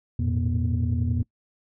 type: tone cluster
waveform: sine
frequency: 84.4 / 106 / 116.9 / 241.1 Hz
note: E2 / G#2 / A#2 / B3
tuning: +41 / +36 / +5 / -41 cents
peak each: -24 / -29 / -26 / -29 dBFS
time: 0.19-1.23 s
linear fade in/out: 5 ms
effects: noise-tail reverb RT60 0.1 s tail -23 dB re dry + tanh soft clip ceiling -15 dBFS